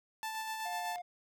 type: tone with tremolo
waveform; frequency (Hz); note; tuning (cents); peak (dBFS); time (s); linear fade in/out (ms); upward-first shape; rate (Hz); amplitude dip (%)
sawtooth; 880; A5; 0; -32; 0.23-0.96; 0; sine; 8; 35
type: click train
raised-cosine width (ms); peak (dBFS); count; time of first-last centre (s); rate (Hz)
0.2; -40; 11; 0.35-0.983; 15.8
type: tone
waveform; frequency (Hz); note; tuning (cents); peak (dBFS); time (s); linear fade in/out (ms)
triangle; 710; F5; +28; -37; 0.65-1.02; 10
effects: none